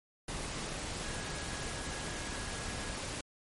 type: tone in noise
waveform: sine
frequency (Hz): 1661.2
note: G#6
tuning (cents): 0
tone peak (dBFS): -49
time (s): 1.03-2.96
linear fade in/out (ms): 5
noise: pink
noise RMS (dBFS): -39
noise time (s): 0.28-3.21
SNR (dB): -13
effects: MP3 48 kbps